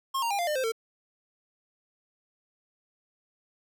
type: tone with pitch steps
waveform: square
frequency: 1074 / 929.6 / 804.6 / 696.4 / 602.8 / 521.7 / 451.6 Hz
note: C6 / A#5 / G5 / F5 / D5 / C5 / A4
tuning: +45 / -5 / +45 / -5 / +45 / -5 / +45 cents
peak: -27 dBFS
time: 0.14-0.721 s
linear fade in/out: 10 ms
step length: 83 ms
effects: none